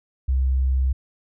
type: tone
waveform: sine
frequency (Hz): 65.41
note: C2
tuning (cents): 0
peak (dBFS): -17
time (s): 0.28-0.93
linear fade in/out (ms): 10
effects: none